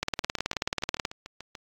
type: two click trains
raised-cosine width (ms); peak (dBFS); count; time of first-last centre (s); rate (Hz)
0.2; -22 / -9; 10 / 20; 0.24-1.552 / 0.03-1.052; 6.86 / 18.6
effects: AAC 64 kbps